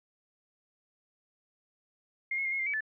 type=tone with pitch steps; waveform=sine; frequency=2123 / 2175 / 2115 / 2166 / 2100 / 2282 / 1745 Hz; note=C7 / C#7 / C7 / C#7 / C7 / C#7 / A6; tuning=+25 / -33 / +18 / -41 / +6 / +50 / -15 cents; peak=-29 dBFS; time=2.31-2.807 s; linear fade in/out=5 ms; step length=71 ms; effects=none